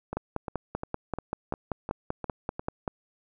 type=two click trains; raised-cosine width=1 ms; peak=-19 / -15 dBFS; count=8 / 15; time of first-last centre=0.13-2.595 / 0.17-2.878 s; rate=2.84 / 5.17 Hz; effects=none